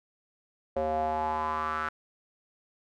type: tone with band-pass filter sweep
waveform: square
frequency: 77.78 Hz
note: D#2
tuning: in tune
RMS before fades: -30 dBFS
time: 0.76-1.89 s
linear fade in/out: 5 ms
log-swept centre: 580 to 1400 Hz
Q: 5.5
effects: none